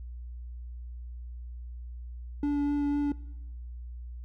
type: tone with vibrato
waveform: triangle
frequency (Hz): 288.4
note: D4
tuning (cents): -31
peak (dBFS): -23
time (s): 2.43-3.12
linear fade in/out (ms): 2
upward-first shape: sine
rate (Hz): 4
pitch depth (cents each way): 9
effects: noise-tail reverb RT60 1.0 s tail -21 dB re dry + added 60 Hz sine -38 dBFS peak until 4.24 s